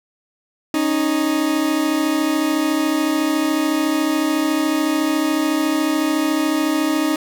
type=tone pair together; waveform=40% pulse; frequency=276.5 / 310.4 Hz; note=C#4 / D#4; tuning=-4 / -4 cents; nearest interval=major second; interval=200 cents; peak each=-21 / -17 dBFS; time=0.74-7.16 s; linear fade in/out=2 ms; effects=none